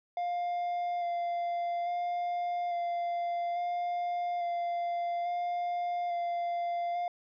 triangle tone with vibrato, 698.5 Hz, F5, in tune, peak -28 dBFS, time 0.17-7.08 s, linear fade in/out 2 ms, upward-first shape square, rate 0.59 Hz, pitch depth 12 cents each way, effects resampled to 11025 Hz

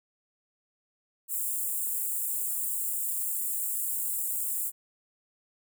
white high-pass noise, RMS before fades -31 dBFS, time 1.28-4.72 s, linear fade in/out 50 ms, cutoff 7300 Hz, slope 96 dB/octave, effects none

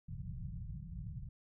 white low-pass noise, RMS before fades -44 dBFS, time 0.08-1.29 s, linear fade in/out 10 ms, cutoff 180 Hz, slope 96 dB/octave, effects none

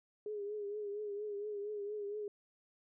sine tone with vibrato, 413.7 Hz, G#4, 7 cents flat, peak -38 dBFS, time 0.26-2.28 s, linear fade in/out 2 ms, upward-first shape triangle, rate 4.3 Hz, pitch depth 62 cents each way, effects none

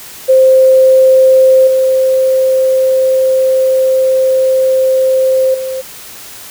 sine tone with level steps, 523.3 Hz, C5, in tune, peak -3 / -7 / -16 dBFS, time 0.28-5.82 s, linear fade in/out 20 ms, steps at 1.67 / 5.54 s, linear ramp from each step 5 ms, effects white hiss -31 dBFS RMS until 6.5 s

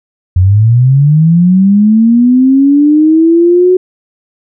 sine linear sweep, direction up, 87.3 to 370.7 Hz, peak -3 dBFS, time 0.36-3.77 s, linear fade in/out 5 ms, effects none

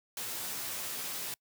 white noise with comb filter, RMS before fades -38 dBFS, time 0.17-1.34 s, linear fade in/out 2 ms, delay 13 ms, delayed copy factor -0.7, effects noise-tail reverb RT60 0.1 s tail -26 dB re dry + high-pass 100 Hz 12 dB/octave

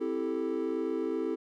triangle chord, A minor seventh, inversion first, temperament equal, 261.6 / 329.6 / 392 / 440 Hz, C4 / E4 / G4 / A4, 0 / 0 / 0 / 0 cents, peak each -34 / -31 / -33 / -32 dBFS, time 0-1.36 s, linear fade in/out 20 ms, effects tanh soft clip ceiling -19 dBFS

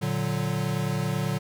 square chord, Bb augmented, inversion none, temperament equal, 116.54 / 146.83 / 185 Hz, Bb2 / D3 / F#3, 0 / 0 / 0 cents, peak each -31 / -29 / -31 dBFS, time 0.01-1.39 s, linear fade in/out 20 ms, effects none

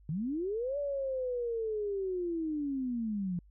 sine linear two-way sweep, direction up then down, 140.9 to 580 to 170.1 Hz, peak -31 dBFS, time 0.09-3.39 s, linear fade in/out 2 ms, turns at 0.78 s, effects added 50 Hz sine -56 dBFS peak until 3.5 s

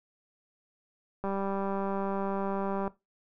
click train, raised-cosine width 1 ms, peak -20 dBFS, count 322, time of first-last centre 1.24-2.878 s, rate 196 Hz, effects noise-tail reverb RT60 0.2 s tail -17 dB re dry

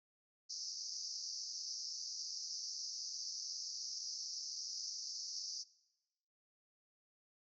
pink band-pass noise, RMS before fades -45 dBFS, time 0.49-5.64 s, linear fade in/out 20 ms, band 4700 to 6100 Hz, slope 96 dB/octave, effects noise-tail reverb RT60 1.0 s tail -21 dB re dry

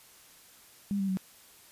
sine tone with pitch steps, 200.8 / 194.52 / 188.44 Hz, G3 / G3 / F#3, +42 / -13 / +32 cents, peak -27 dBFS, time 0.91-1.171 s, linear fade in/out 0 ms, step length 87 ms, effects white hiss -56 dBFS RMS until 1.71 s + resampled to 32000 Hz

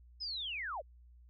sine linear sweep, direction down, 5200 to 466.2 Hz, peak -37 dBFS, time 0.2-0.82 s, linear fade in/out 20 ms, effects added 60 Hz sine -56 dBFS peak until 1.29 s

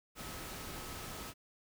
sine tone in noise, 1284 Hz, E6, 46 cents flat, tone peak -55 dBFS, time 0.15-1.34 s, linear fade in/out 50 ms, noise pink, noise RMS -45 dBFS, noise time 0.15-1.34 s, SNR -13 dB, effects none

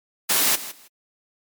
white noise with echo, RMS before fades -19 dBFS, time 0.29-0.56 s, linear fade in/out 10 ms, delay 160 ms, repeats 2, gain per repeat -15 dB, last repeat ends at 0.88 s, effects high-pass 200 Hz 12 dB/octave + MP3 96 kbps

